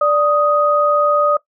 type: tone pair together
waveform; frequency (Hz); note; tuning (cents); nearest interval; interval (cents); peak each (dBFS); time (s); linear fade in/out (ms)
sine; 587.3 / 1247.6; D5 / D#6; 0 / +4; octave + minor second; 1304; -14; 0.01-1.37; 5
effects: noise-tail reverb RT60 0.1 s tail -20 dB re dry